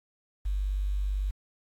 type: tone with quantisation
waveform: sine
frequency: 49 Hz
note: G1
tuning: in tune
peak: -26 dBFS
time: 0.45-1.31 s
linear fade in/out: 10 ms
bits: 9
effects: AAC 64 kbps